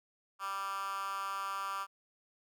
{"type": "tone with high-pass filter", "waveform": "10% pulse", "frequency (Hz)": 196, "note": "G3", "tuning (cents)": 0, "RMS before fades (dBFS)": -38, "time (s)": [0.39, 1.87], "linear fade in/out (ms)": 50, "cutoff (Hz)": 1200, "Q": 5, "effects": []}